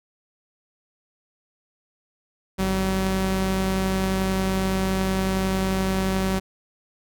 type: tone pair together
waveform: sawtooth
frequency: 50.35 / 190.1 Hz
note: G1 / F#3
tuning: +47 / +47 cents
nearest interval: octave + major seventh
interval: 2300 cents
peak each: -24 / -18 dBFS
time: 2.58-6.4 s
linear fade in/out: 20 ms
effects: none